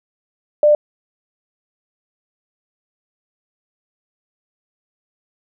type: tone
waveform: sine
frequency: 596 Hz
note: D5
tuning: 25 cents sharp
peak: -8 dBFS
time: 0.63-0.75 s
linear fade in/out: 2 ms
effects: none